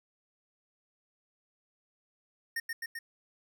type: tone with echo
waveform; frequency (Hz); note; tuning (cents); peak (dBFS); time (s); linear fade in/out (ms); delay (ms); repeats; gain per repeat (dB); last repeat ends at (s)
square; 1835; A#6; -28; -32; 2.56-2.6; 5; 130; 3; -2; 2.99
effects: none